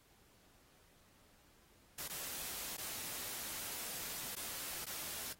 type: noise with dropouts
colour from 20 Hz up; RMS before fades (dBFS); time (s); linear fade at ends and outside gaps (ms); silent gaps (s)
white; -44; 1.98-5.33; 5; 2.08-2.096 / 2.767-2.779 / 4.353-4.364 / 4.848-4.865
effects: pink hiss -68 dBFS RMS until 5.39 s + AAC 48 kbps